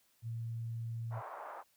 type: tone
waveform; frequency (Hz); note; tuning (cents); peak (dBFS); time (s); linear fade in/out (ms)
sine; 115; A#2; -23; -37; 0.22-1.22; 50
type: band-pass noise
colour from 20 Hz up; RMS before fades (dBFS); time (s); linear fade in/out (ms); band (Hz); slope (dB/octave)
white; -46; 1.1-1.64; 50; 600 to 1100; 24
effects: white hiss -72 dBFS RMS until 1.76 s